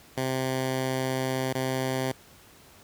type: tone with dropouts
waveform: 10% pulse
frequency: 130.81 Hz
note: C3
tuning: in tune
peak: -18 dBFS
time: 0.17-2.12 s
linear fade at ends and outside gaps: 5 ms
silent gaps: 1.531-1.55 s
effects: pink hiss -53 dBFS RMS until 2.83 s + high-pass 60 Hz 12 dB/octave